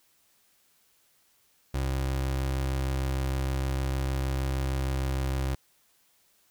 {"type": "tone", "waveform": "30% pulse", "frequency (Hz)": 66.5, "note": "C2", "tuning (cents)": 29, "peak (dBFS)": -24, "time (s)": [1.74, 5.55], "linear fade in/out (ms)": 5, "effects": ["white hiss -66 dBFS RMS until 6.5 s"]}